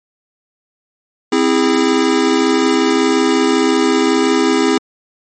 square chord, C augmented, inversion none, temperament just, 261.6 / 327 / 408.8 Hz, C4 / E4 / G#4, 0 / -14 / -27 cents, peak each -16 dBFS, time 1.32-4.78 s, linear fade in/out 5 ms, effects MP3 32 kbps

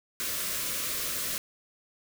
white band-stop noise, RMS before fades -32 dBFS, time 0.2-1.38 s, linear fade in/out 0 ms, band 680 to 1000 Hz, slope 96 dB/octave, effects none

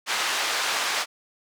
pink band-pass noise, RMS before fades -26 dBFS, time 0.06-1.06 s, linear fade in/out 50 ms, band 930 to 6500 Hz, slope 12 dB/octave, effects none

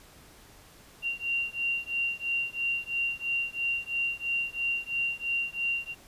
sine beating tone pair, 2764 / 2767 Hz, F7 / F7, -19 / -17 cents, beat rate 3 Hz, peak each -31 dBFS, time 1.02-5.95 s, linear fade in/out 50 ms, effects pink hiss -54 dBFS RMS until 6.07 s + resampled to 32000 Hz

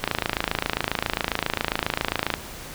click train, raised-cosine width 0.3 ms, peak -5 dBFS, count 64, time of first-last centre 0.04-2.339 s, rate 27.4 Hz, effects pink hiss -38 dBFS RMS until 2.74 s

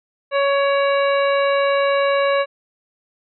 harmonic tone with a mistuned harmonic, 558 Hz, C#5, 11 cents sharp, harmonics 1 / 2 / 3 / 4 / 5 / 7, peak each -16 / -22 / -26 / -28 / -30 / -33 dBFS, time 0.31-2.46 s, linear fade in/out 50 ms, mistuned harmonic 4, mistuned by +25 cents, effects none

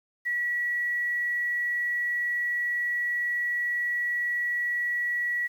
sine tone with quantisation, 1933 Hz, B6, 38 cents flat, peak -25 dBFS, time 0.25-5.48 s, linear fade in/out 20 ms, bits 9, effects none

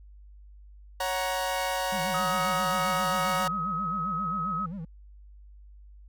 sawtooth chord, F# major, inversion second, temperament equal with one note detuned, 554.4 / 740 / 939.4 Hz, C#5 / F#5 / A#5, 0 / 0 / +13 cents, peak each -28 dBFS, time 1-3.48 s, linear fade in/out 5 ms
triangle tone with vibrato, 180 Hz, F#3, 47 cents flat, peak -32 dBFS, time 1.92-4.85 s, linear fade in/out 5 ms, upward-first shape sine, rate 7.5 Hz, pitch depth 220 cents each way
sine tone with pitch glide, 1265 to 1275.3 Hz, D#6 to D#6, +28 to +42 cents, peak -28 dBFS, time 2.14-4.66 s, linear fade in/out 5 ms, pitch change +14 cents, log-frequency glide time 3.33-3.83 s
effects added 50 Hz sine -47 dBFS peak until 6.08 s

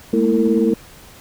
sine tone cluster, 213.7 / 231.8 / 329.9 / 454.8 Hz, G#3 / A#3 / E4 / A#4, +50 / -10 / +1 / -43 cents, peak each -18 dBFS, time 0.13-0.74 s, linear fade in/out 5 ms, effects tanh soft clip ceiling -3 dBFS + pink hiss -43 dBFS RMS until 1.2 s

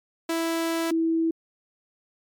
sawtooth / sine tone pair in turn, 330 / 327 Hz, E4 / E4, +2 / -14 cents, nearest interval unison, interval 16 cents, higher first, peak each -20 dBFS, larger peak neither, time 0.29-0.91 / 0.91-1.31 s, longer first, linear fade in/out 5 ms, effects MP3 96 kbps

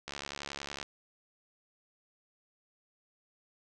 click train, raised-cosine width 0.2 ms, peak -21 dBFS, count 54, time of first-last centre 0.08-0.829 s, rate 70.8 Hz, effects resampled to 24000 Hz + 9-bit

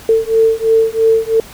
sine beating tone pair, 446.6 / 449.6 Hz, A4 / A4, +26 / +37 cents, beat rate 3 Hz, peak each -12 dBFS, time 0.09-1.4 s, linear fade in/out 2 ms, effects pink hiss -36 dBFS RMS until 1.53 s

